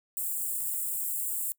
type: high-pass noise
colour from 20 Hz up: white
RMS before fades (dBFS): -32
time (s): 0.17-1.52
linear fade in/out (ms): 0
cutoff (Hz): 7400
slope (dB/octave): 96
effects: noise-tail reverb RT60 0.1 s tail -23 dB re dry